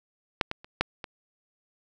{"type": "clicks", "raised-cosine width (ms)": 0.3, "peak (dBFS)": [-6, -15, -29, -6, -20], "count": 5, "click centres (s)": [0.412, 0.514, 0.645, 0.81, 1.042], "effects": []}